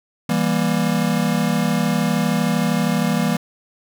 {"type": "chord", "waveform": "square", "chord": "E diminished", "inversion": "none", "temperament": "just", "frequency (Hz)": [164.81, 197.78, 237.3], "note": ["E3", "G3", "Bb3"], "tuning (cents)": [0, 16, 31], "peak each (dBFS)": -22, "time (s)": [0.29, 3.37], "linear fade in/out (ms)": 5, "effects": []}